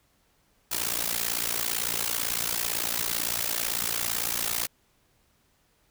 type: noise with amplitude modulation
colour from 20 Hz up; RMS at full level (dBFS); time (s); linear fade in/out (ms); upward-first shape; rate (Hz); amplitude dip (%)
white; -25; 0.71-4.67; 10; sine; 57.9; 90
effects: pink hiss -67 dBFS RMS until 5.9 s